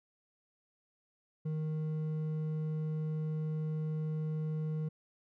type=tone with hard clipping; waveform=sine; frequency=155.56 Hz; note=D#3; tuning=in tune; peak=-34 dBFS; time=1.45-4.89 s; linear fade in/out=10 ms; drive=5 dB; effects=none